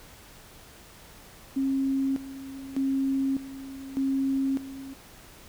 sine tone with tremolo, 270 Hz, C#4, 45 cents flat, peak -23 dBFS, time 1.56-4.94 s, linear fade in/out 10 ms, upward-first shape square, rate 0.83 Hz, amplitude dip 80%, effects pink hiss -50 dBFS RMS until 5.48 s

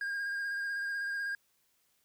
triangle tone with vibrato, 1616 Hz, G#6, 48 cents flat, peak -31 dBFS, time 0.01-1.35 s, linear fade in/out 2 ms, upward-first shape square, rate 16 Hz, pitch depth 16 cents each way, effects white hiss -73 dBFS RMS until 2.04 s

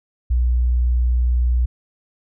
sine tone, 60.9 Hz, B1, 24 cents flat, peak -14 dBFS, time 0.3-1.66 s, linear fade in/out 10 ms, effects none

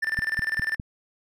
triangle tone with tremolo, 1780 Hz, A6, 20 cents sharp, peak -20 dBFS, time 0.02-0.76 s, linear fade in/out 10 ms, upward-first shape square, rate 20 Hz, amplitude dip 80%
click train, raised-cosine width 5 ms, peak -20 dBFS, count 4, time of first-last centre 0.19-0.799 s, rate 4.93 Hz
effects none

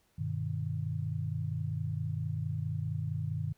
sine chord, G augmented, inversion none, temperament just, 98 / 122.5 / 153.12 Hz, G2 / B2 / D#3, 0 / -14 / -27 cents, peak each -36 / -37 / -35 dBFS, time 0.18-3.53 s, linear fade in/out 10 ms, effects pink hiss -71 dBFS RMS until 3.57 s

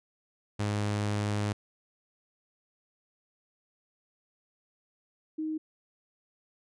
sawtooth / sine tone pair in turn, 103.83 / 312.6 Hz, G#2 / D#4, 0 / +8 cents, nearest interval octave + perfect fifth, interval 1908 cents, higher second, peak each -24 / -30 dBFS, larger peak first, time 0.59-1.53 / 5.38-5.58 s, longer first, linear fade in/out 10 ms, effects resampled to 22050 Hz

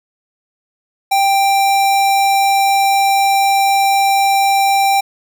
square tone, 787 Hz, G5, 7 cents sharp, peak -11 dBFS, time 1.11-5.01 s, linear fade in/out 10 ms, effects none

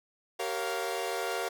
sawtooth chord, G half-diminished seventh, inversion none, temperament equal with one note detuned, 385.3 / 466.2 / 554.4 / 698.5 Hz, G4 / Bb4 / Db5 / F5, -30 / 0 / 0 / 0 cents, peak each -33 / -32 / -35 / -32 dBFS, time 0.39-1.49 s, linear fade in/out 10 ms, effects none

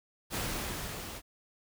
pink noise with level ramp, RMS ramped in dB -33 to -43 dBFS, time 0.3-1.22 s, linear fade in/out 50 ms, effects none

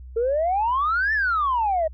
sine exponential two-way sweep, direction up then down, 444.8 to 1800 to 615 Hz, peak -18 dBFS, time 0.16-1.88 s, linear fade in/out 10 ms, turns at 1.13 s, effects tanh soft clip ceiling -15 dBFS + added 63 Hz sine -37 dBFS peak until 1.93 s

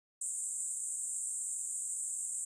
pink band-pass noise, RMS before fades -38 dBFS, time 0.21-2.45 s, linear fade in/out 5 ms, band 7400 to 9200 Hz, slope 96 dB/octave, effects resampled to 22050 Hz

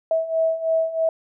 sine beating tone pair, 647 / 650.1 Hz, E5 / E5, -32 / -24 cents, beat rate 3.1 Hz, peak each -24 / -20 dBFS, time 0.11-1.09 s, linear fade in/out 2 ms, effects none

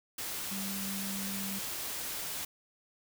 sine tone in noise, 196.1 Hz, G3, 1 cent sharp, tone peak -38 dBFS, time 0.51-1.59 s, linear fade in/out 5 ms, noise white, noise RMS -38 dBFS, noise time 0.18-2.45 s, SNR -3 dB, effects none

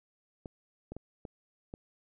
clicks, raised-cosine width 2 ms, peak -28 dBFS, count 5, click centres 0.458 / 0.92 / 0.966 / 1.252 / 1.739 s, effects none

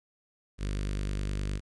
sawtooth tone with notch filter, 49.75 Hz, G1, 26 cents sharp, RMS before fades -32 dBFS, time 0.58-1.61 s, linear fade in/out 50 ms, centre 810 Hz, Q 0.75, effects resampled to 22050 Hz + 11-bit

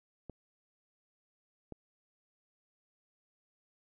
clicks, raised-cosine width 2 ms, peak -30 dBFS, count 2, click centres 0.297 / 1.723 s, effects none

